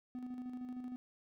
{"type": "tone with tremolo", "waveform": "triangle", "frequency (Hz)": 250.2, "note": "B3", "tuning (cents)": 23, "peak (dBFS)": -38, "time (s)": [0.15, 0.96], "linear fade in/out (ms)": 0, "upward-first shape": "square", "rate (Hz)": 13, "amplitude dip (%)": 40, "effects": []}